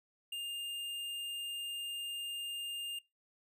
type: tone with hard clipping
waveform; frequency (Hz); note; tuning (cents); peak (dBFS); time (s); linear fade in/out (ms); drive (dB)
sine; 2810; F7; +10; -39; 0.32-2.99; 5; 10
effects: noise-tail reverb RT60 0.2 s tail -21 dB re dry